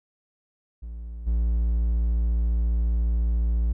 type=tone with level steps; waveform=triangle; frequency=57.2 Hz; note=A#1; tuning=32 cents flat; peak=-31 / -18 dBFS; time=0.82-3.73 s; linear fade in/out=10 ms; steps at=1.26 s; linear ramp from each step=20 ms; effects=none